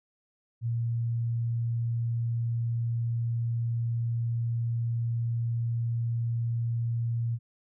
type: tone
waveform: sine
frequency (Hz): 116.8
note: A#2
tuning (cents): +4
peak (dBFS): -26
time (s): 0.61-7.39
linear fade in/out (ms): 50
effects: none